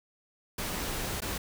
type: noise with dropouts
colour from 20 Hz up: pink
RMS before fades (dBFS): -34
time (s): 0.58-1.38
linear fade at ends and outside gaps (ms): 5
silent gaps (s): 1.205-1.219
effects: none